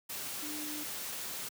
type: tone in noise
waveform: sine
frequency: 300.8 Hz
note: D4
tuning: 42 cents sharp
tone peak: -42 dBFS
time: 0.42-0.84 s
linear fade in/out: 10 ms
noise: white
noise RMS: -40 dBFS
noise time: 0.09-1.49 s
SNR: -5 dB
effects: high-pass 100 Hz 12 dB/octave